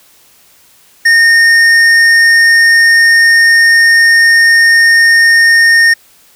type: tone with hard clipping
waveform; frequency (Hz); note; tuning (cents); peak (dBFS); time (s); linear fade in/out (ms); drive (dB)
triangle; 1836; A#6; -27; -5; 1.05-5.94; 10; 12
effects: white hiss -45 dBFS RMS until 6.35 s